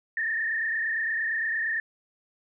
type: tone with frequency modulation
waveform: sine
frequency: 1800 Hz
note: A6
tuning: 39 cents sharp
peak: -25 dBFS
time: 0.17-1.8 s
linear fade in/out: 2 ms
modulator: 28.7 Hz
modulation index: 2.4
effects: none